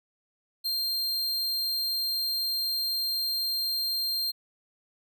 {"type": "tone", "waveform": "45% pulse", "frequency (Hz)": 4186, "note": "C8", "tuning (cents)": 0, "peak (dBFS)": -26, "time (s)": [0.64, 4.32], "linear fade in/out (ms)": 20, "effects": []}